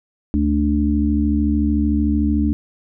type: harmonic tone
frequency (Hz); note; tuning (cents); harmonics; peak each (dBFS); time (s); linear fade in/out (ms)
73.42; D2; 0; 1 / 3 / 4; -19 / -19 / -19; 0.34-2.53; 0
effects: none